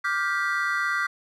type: chord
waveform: triangle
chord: G dominant seventh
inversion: second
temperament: just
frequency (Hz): 1176 / 1411.2 / 1568 / 1960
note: D6 / F6 / G6 / B6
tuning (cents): +2 / +18 / 0 / -14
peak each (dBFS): -27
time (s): 0.04-1.07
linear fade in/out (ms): 10
effects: none